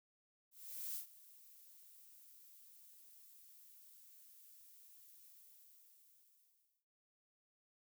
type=noise with ADSR envelope; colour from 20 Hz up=violet; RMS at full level=-43 dBFS; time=0.51-6.86 s; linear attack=440 ms; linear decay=110 ms; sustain=-19 dB; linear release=1600 ms; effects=none